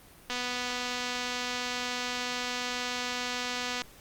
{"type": "click train", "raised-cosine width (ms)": 0.2, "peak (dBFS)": -16, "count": 870, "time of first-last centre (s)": [0.3, 3.818], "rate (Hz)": 247, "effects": ["pink hiss -54 dBFS RMS until 4 s", "Opus 32 kbps"]}